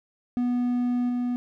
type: tone with level steps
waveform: triangle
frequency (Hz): 245.1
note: B3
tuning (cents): -13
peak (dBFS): -20 / -22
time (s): 0.37-1.36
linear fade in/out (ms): 0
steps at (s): 1.09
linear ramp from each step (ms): 5
effects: none